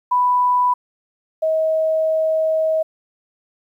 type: tone pair in turn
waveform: sine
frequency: 990 / 635.7 Hz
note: B5 / D#5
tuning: +4 / +37 cents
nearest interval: minor sixth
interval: 767 cents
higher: first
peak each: -13 / -15 dBFS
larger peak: first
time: 0.11-0.74 / 1.42-2.83 s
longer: second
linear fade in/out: 10 ms
effects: 9-bit